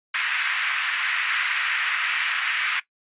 white band-pass noise, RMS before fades -25 dBFS, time 0.14-2.8 s, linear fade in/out 5 ms, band 1400 to 2500 Hz, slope 24 dB/octave, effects noise-tail reverb RT60 0.1 s tail -17 dB re dry + resampled to 8000 Hz

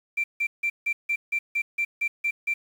sine tone bursts, 2354 Hz, D7, 3 cents sharp, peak -21 dBFS, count 11, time 0.17-2.54 s, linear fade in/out 10 ms, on 70 ms, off 160 ms, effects tanh soft clip ceiling -18 dBFS + 8-bit

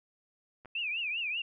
clicks, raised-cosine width 0.5 ms, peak -39 / -33 dBFS, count 2, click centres 0.649 / 0.657 s
sine tone with vibrato, 2598 Hz, E7, 26 cents flat, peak -31 dBFS, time 0.75-1.42 s, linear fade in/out 5 ms, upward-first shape triangle, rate 5.1 Hz, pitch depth 200 cents each way
effects none

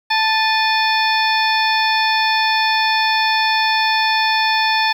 harmonic tone with a mistuned harmonic, 880 Hz, A5, in tune, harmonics 1 / 2 / 3 / 4 / 5 / 6, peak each -17 / -20 / -22 / -23 / -24 / -25 dBFS, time 0.1-4.93 s, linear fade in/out 10 ms, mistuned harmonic 3, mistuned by -120 cents, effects 7-bit

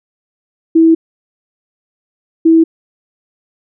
sine tone bursts at uneven times, 326 Hz, E4, 19 cents flat, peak -4 dBFS, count 2, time 0.75-0.95 / 2.45-2.64 s, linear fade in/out 10 ms, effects none

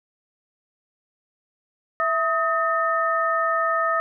sine tone cluster, 659 / 1265 / 1811 Hz, E5 / D#6 / A6, -1 / +28 / +49 cents, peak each -25 / -21 / -27 dBFS, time 2-4 s, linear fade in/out 0 ms, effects none

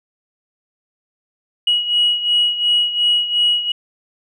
sine beating tone pair, 2907 / 2909.8 Hz, F#7 / F#7, -31 / -30 cents, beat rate 2.8 Hz, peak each -14 / -19 dBFS, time 1.67-3.72 s, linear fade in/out 5 ms, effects tanh soft clip ceiling -7 dBFS

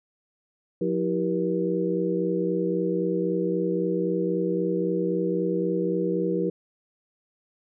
sine tone cluster, 179 / 325.8 / 389.6 / 479.2 Hz, F3 / E4 / G4 / A#4, +43 / -20 / -11 / +48 cents, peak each -28 dBFS, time 0.81-6.5 s, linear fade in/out 5 ms, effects none

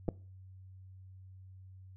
clicks, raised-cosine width 2 ms, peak -23 / -18 dBFS, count 2, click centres 0.082 / 0.088 s, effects noise-tail reverb RT60 0.4 s tail -22 dB re dry + added 94 Hz sine -50 dBFS peak until 1.96 s

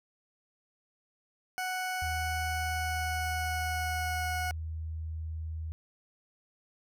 20% pulse tone with pitch glide, 740 to 731.9 Hz, F#5 to F#5, 0 to -19 cents, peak -27 dBFS, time 1.58-4.51 s, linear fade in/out 0 ms, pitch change -19 cents, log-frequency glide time 2.49-4.24 s
sine tone, 79.8 Hz, D#2, 44 cents sharp, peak -34 dBFS, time 2.02-5.72 s, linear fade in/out 0 ms
effects none

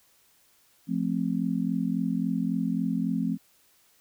sine chord, F major, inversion none, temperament just, 174.61 / 218.3 / 261.9 Hz, F3 / A3 / C4, 0 / -13 / +2 cents, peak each -29 dBFS, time 0.87-3.38 s, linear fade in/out 50 ms, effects white hiss -63 dBFS RMS until 4 s

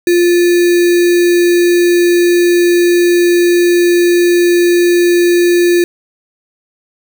sine tone with sample-and-hold, 349.2 Hz, F4, in tune, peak -6 dBFS, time 0.07-5.84 s, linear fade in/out 2 ms, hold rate 2100 Hz, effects none

